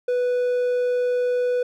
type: tone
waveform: triangle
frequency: 493.9 Hz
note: B4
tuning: in tune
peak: -17 dBFS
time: 0.08-1.63 s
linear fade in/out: 5 ms
effects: none